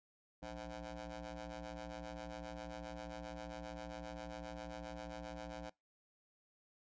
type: ring-modulated tone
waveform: 15% pulse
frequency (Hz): 115.5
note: A#2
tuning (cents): -16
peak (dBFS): -36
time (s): 0.42-5.7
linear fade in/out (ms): 10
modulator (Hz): 408
effects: noise-tail reverb RT60 0.2 s tail -24 dB re dry + resampled to 16000 Hz